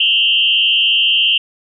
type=tone with frequency modulation; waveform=sine; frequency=2960 Hz; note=F#7; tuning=in tune; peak=-10 dBFS; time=0-1.38 s; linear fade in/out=5 ms; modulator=98.6 Hz; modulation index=2.4; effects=none